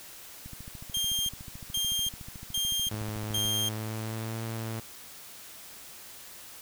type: click train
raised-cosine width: 5 ms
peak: -31 dBFS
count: 42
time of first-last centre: 0.46-3.453 s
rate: 13.7 Hz
type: tone bursts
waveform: sawtooth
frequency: 3200 Hz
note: G7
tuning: 35 cents sharp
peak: -24 dBFS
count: 4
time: 0.94-3.69 s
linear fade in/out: 5 ms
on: 350 ms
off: 450 ms
type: tone with pitch glide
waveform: sawtooth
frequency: 106.7 to 112.72 Hz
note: G#2 to A2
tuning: +47 to +42 cents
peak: -29 dBFS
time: 2.91-4.8 s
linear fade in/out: 5 ms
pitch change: +95 cents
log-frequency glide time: 3.47-4.38 s
effects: white hiss -47 dBFS RMS until 6.61 s